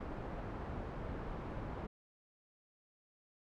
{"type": "low-pass noise", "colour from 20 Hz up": "pink", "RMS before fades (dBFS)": -43, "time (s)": [0, 1.87], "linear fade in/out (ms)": 10, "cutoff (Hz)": 1100, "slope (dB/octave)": 12, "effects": []}